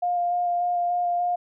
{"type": "tone with vibrato", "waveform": "sine", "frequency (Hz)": 705, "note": "F5", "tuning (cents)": 16, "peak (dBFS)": -21, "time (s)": [0.02, 1.36], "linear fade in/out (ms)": 10, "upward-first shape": "square", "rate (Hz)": 3.4, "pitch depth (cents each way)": 10, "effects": []}